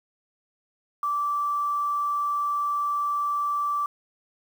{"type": "tone with quantisation", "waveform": "sine", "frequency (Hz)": 1165, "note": "D6", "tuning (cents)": -14, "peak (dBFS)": -23, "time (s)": [1.03, 3.86], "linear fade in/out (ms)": 2, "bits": 8, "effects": []}